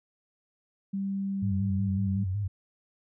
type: tone with pitch glide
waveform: sine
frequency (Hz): 196 to 193.97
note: G3 to G3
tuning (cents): 0 to -18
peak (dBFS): -28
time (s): 0.93-2.24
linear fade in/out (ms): 10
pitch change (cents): -18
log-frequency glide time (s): 1.3-1.76
type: tone with vibrato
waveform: sine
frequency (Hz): 98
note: G2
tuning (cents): 0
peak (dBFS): -27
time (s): 1.42-2.48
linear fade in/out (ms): 10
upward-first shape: square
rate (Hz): 5.4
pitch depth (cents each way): 85
effects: none